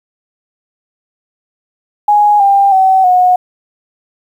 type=tone with pitch steps; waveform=sine; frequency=830.6 / 794.9 / 760.8 / 728.1 Hz; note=G#5 / G5 / F#5 / F#5; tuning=0 / +24 / +48 / -28 cents; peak=-5 dBFS; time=2.08-3.36 s; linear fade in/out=5 ms; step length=320 ms; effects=7-bit